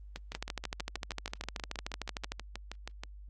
two click trains, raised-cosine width 0.2 ms, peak -22 / -18 dBFS, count 19 / 27, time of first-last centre 0.16-3.035 / 0.35-2.32 s, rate 6.26 / 13.2 Hz, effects added 50 Hz sine -46 dBFS peak until 3.29 s + Opus 32 kbps

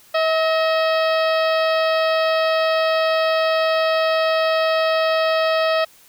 harmonic tone with a mistuned harmonic, 642 Hz, E5, 46 cents flat, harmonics 1 / 2 / 3 / 4 / 5 / 6 / 7 / 8, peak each -17 / -23 / -27 / -29 / -31 / -33 / -34 / -35 dBFS, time 0.14-5.85 s, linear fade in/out 10 ms, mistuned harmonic 3, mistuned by -45 cents, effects white hiss -50 dBFS RMS until 6.08 s

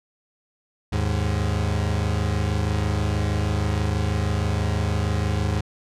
35% pulse tone pair together, 78.4 / 104.65 Hz, D#2 / G#2, +14 / +14 cents, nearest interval perfect fourth, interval 500 cents, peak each -22 dBFS, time 0.92-5.61 s, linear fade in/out 10 ms, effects low-pass 8000 Hz 12 dB/octave

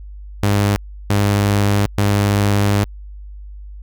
sawtooth tone bursts at uneven times, 101.6 Hz, G#2, 38 cents flat, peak -9 dBFS, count 3, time 0.43-0.76 / 1.1-1.86 / 1.98-2.84 s, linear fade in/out 0 ms, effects added 50 Hz sine -31 dBFS peak until 3.82 s

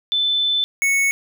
sine / square tone pair in turn, 3520 / 2210 Hz, A7 / C#7, 0 / -6 cents, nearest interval minor sixth, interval 806 cents, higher first, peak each -16 dBFS, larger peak neither, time 0.12-0.64 / 0.82-1.11 s, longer first, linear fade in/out 0 ms, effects none

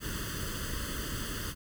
pink noise with comb filter, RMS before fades -36 dBFS, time 0-1.55 s, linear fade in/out 50 ms, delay 0.64 ms, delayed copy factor +0.95, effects none

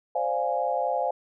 sine chord, D half-diminished seventh, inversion third, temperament equal, 523.3 / 587.3 / 698.5 / 830.6 Hz, C5 / D5 / F5 / Ab5, 0 / 0 / 0 / 0 cents, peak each -29 / -31 / -28 / -29 dBFS, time 0.15-1.11 s, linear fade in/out 5 ms, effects none

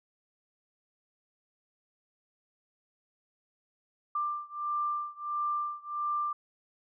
sine beating tone pair, 1185 / 1186.5 Hz, D6 / D6, +15 / +17 cents, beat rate 1.5 Hz, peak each -33 / -34 dBFS, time 4.15-6.33 s, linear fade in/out 5 ms, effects none

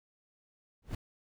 brown noise with exponential growth, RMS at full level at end -30 dBFS, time 0.82-0.95 s, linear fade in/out 5 ms, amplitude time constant 27 ms, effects none

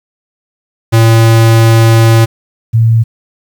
square / sine tone pair in turn, 113.6 / 113.6 Hz, A#2 / A#2, -44 / -44 cents, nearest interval unison, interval 0 cents, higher neither, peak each -4 dBFS, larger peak neither, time 0.92-2.26 / 2.73-3.04 s, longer first, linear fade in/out 20 ms, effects 7-bit

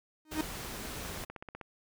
45% pulse tone with exponential growth, 310 Hz, D#4, 6 cents flat, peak -26 dBFS, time 0.25-0.41 s, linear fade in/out 2 ms, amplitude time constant 34 ms
pink noise, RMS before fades -41 dBFS, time 0.31-1.25 s, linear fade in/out 10 ms
click train, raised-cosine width 0.5 ms, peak -28 dBFS, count 10, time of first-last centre 1.05-1.613 s, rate 16 Hz
effects none

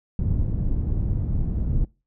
pink low-pass noise, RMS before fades -23 dBFS, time 0.19-1.85 s, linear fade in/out 2 ms, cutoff 150 Hz, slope 12 dB/octave, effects noise-tail reverb RT60 0.3 s tail -24 dB re dry

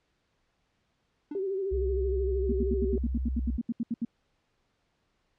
triangle tone with exponential decay, 295.6 Hz, D4, 11 cents sharp, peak -29 dBFS, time 1.31-1.45 s, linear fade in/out 5 ms, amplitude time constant 30 ms
sine tone with vibrato, 386.7 Hz, G4, 24 cents flat, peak -28 dBFS, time 1.35-2.98 s, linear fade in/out 2 ms, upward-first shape sine, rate 13 Hz, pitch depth 58 cents each way
sine tone with pitch glide, 65.1 to 63.72 Hz, C2 to C2, -8 to -45 cents, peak -28 dBFS, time 1.71-3.58 s, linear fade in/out 20 ms, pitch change -37 cents, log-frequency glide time 2.71-3.46 s
sine tone bursts, 233.1 Hz, A#3, in tune, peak -26 dBFS, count 15, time 2.49-4.05 s, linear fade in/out 5 ms, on 34 ms, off 75 ms
effects pink hiss -74 dBFS RMS until 5.38 s + low-pass 5000 Hz 12 dB/octave

